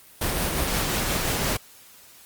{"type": "noise with tremolo", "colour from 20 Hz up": "pink", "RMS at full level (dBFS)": -24, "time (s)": [0.21, 1.57], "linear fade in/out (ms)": 5, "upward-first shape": "sine", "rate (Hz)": 5.7, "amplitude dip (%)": 25, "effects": ["white hiss -50 dBFS RMS until 2.25 s", "Opus 32 kbps"]}